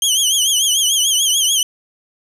20% pulse tone with vibrato, 3136 Hz, G7, in tune, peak -7 dBFS, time 0.02-1.63 s, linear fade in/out 2 ms, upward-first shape triangle, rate 6.8 Hz, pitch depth 130 cents each way, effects none

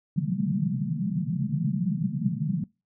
pink band-pass noise, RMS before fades -27 dBFS, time 0.16-2.64 s, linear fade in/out 5 ms, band 130 to 220 Hz, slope 96 dB/octave, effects noise-tail reverb RT60 0.3 s tail -25 dB re dry

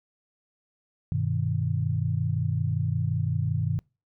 sine chord, G augmented, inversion none, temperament equal, 98 / 123.47 / 155.56 Hz, G2 / B2 / D#3, 0 / 0 / 0 cents, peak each -28 dBFS, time 1.12-3.79 s, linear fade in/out 0 ms, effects noise-tail reverb RT60 0.3 s tail -26 dB re dry

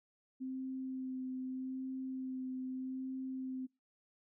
sine tone with vibrato, 260 Hz, C4, 11 cents flat, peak -38 dBFS, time 0.4-3.67 s, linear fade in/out 20 ms, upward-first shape sine, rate 0.81 Hz, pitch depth 14 cents each way, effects noise-tail reverb RT60 0.3 s tail -25 dB re dry

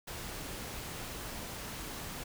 pink noise, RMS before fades -42 dBFS, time 0.07-2.24 s, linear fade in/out 10 ms, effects none

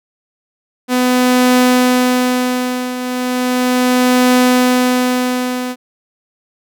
sawtooth tone with tremolo, 250.7 Hz, B3, 26 cents sharp, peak -4 dBFS, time 0.88-5.76 s, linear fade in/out 50 ms, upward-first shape triangle, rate 0.36 Hz, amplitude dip 75%, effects none

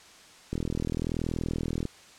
click train, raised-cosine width 3 ms, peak -17 dBFS, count 55, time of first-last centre 0.53-1.854 s, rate 40.8 Hz, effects white hiss -52 dBFS RMS until 2.18 s + low-pass 7000 Hz 12 dB/octave

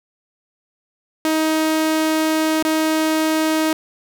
sawtooth tone with dropouts, 315.1 Hz, D#4, 22 cents sharp, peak -12 dBFS, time 1.25-3.73 s, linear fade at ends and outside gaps 1 ms, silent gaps 2.626-2.65 s, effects none

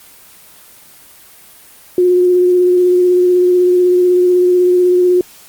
sine tone with vibrato, 360 Hz, F#4, 47 cents flat, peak -7 dBFS, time 1.98-5.21 s, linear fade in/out 2 ms, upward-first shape triangle, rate 16 Hz, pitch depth 19 cents each way, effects white hiss -41 dBFS RMS until 5.48 s + Opus 24 kbps

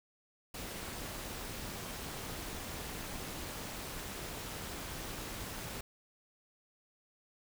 pink noise with amplitude modulation, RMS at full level -40 dBFS, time 0.54-5.81 s, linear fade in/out 5 ms, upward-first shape sine, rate 287 Hz, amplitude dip 60%, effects none

